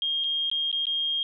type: tone with dropouts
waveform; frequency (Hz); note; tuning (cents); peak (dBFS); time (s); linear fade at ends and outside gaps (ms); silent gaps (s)
sine; 3229; G#7; -49; -24; 0.02-1.23; 1; 0.239-0.242 / 0.5-0.514 / 0.715-0.727 / 0.855-0.868
effects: none